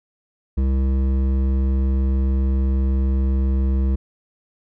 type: tone with hard clipping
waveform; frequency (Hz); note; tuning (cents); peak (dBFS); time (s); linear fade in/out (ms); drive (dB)
sine; 66.2; C2; +21; -18; 0.57-3.96; 10; 11
effects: none